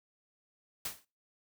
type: noise with exponential decay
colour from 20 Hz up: white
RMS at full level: -33 dBFS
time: 0.85-1.05 s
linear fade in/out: 5 ms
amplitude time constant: 42 ms
effects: noise-tail reverb RT60 0.3 s tail -22 dB re dry